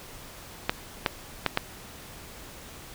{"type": "clicks", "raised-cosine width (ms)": 0.3, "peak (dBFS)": -6, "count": 4, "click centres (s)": [0.695, 1.062, 1.463, 1.574], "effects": ["pink hiss -45 dBFS RMS until 2.94 s"]}